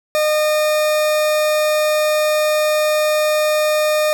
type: tone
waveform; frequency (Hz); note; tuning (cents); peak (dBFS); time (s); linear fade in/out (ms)
40% pulse; 610; D#5; -34; -13; 0.15-4.13; 0
effects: none